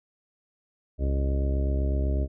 harmonic tone, 68 Hz, C#2, 33 cents flat, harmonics 1 / 2 / 3 / 4 / 5 / 6 / 7 / 8 / 9, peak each -23 / -35 / -40 / -36 / -39 / -39 / -48 / -47 / -38 dBFS, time 0.98-2.28 s, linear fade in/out 50 ms, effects none

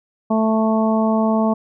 harmonic tone, 220.3 Hz, A3, 2 cents sharp, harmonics 1 / 2 / 3 / 4 / 5, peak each -16 / -25 / -21 / -25 / -27 dBFS, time 0.3-1.54 s, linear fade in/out 10 ms, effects none

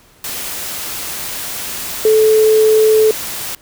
sine tone in noise, 435.3 Hz, A4, 19 cents flat, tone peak -7 dBFS, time 2.05-3.11 s, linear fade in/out 2 ms, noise white, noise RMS -24 dBFS, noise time 0.24-3.55 s, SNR +14 dB, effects pink hiss -48 dBFS RMS until 3.61 s

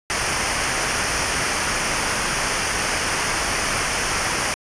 pink noise with comb filter, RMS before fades -22 dBFS, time 0.1-4.54 s, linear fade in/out 0 ms, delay 0.26 ms, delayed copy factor -0.65, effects resampled to 22050 Hz

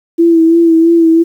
sine tone with vibrato, 331.3 Hz, E4, 9 cents sharp, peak -4 dBFS, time 0.18-1.24 s, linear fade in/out 20 ms, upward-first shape sine, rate 3 Hz, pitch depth 35 cents each way, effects 7-bit

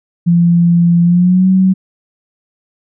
sine tone with pitch glide, 171.5 to 188.11 Hz, F3 to F#3, -31 to +29 cents, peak -6 dBFS, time 0.26-1.74 s, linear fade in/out 20 ms, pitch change +160 cents, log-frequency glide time 1.03-1.48 s, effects none

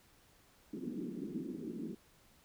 white band-pass noise, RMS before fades -42 dBFS, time 0.73-1.95 s, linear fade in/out 5 ms, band 170 to 360 Hz, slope 48 dB/octave, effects pink hiss -66 dBFS RMS until 2.44 s

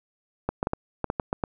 clicks, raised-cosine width 1 ms, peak -11 dBFS, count 9, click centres 0.49 / 0.629 / 0.671 / 0.734 / 1.043 / 1.101 / 1.198 / 1.329 / 1.438 s, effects none

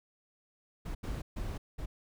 brown noise bursts at uneven times, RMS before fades -37 dBFS, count 4, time 0.85-0.95 / 1.03-1.22 / 1.36-1.58 / 1.78-1.86 s, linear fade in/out 10 ms, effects none

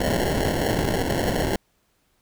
violet noise with sample-and-hold, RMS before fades -23 dBFS, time 0-1.56 s, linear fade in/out 2 ms, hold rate 1225 Hz, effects pink hiss -67 dBFS RMS until 2.21 s

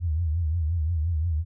sine tone with vibrato, 81.4 Hz, E2, 21 cents flat, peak -22 dBFS, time 0-1.45 s, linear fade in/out 50 ms, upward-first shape triangle, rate 5.7 Hz, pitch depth 160 cents each way, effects none

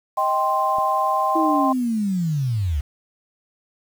sine chord, C minor, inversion first, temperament just, 627.9 / 784.9 / 1046.5 Hz, Eb5 / G5 / C6, +16 / +2 / 0 cents, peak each -25 / -22 / -20 dBFS, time 0.17-1.73 s, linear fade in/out 10 ms
click, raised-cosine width 3 ms, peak -26 dBFS, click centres 0.785 s
sine linear sweep, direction down, 329.6 to 65.41 Hz, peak -19 dBFS, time 1.35-2.81 s, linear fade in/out 10 ms
effects 7-bit

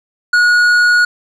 sine tone with tanh clipping, 1451 Hz, F#6, 34 cents flat, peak -9 dBFS, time 0.33-1.05 s, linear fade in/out 5 ms, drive 9 dB, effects none

